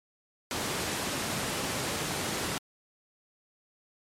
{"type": "high-pass noise", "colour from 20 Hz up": "pink", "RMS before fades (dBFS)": -32, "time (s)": [0.51, 2.58], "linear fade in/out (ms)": 0, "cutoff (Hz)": 120, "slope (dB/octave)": 12, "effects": ["low-pass 11000 Hz 12 dB/octave", "MP3 64 kbps"]}